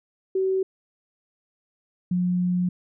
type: tone pair in turn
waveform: sine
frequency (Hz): 380 / 179.34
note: F#4 / F3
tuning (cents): +46 / +46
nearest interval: octave + minor second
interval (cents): 1300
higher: first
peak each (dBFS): -20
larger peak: neither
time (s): 0.35-0.63 / 2.11-2.69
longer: second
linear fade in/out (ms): 5
effects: none